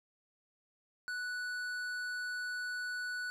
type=tone with tanh clipping; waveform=sine; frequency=1480 Hz; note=F#6; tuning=in tune; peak=-38 dBFS; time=1.08-3.3 s; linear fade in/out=0 ms; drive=12 dB; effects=none